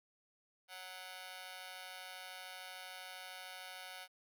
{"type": "tone with amplitude modulation", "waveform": "10% pulse", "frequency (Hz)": 740, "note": "F#5", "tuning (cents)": 0, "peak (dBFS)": -35, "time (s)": [0.68, 4.08], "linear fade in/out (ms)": 50, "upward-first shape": "sine", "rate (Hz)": 187, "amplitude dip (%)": 100, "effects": []}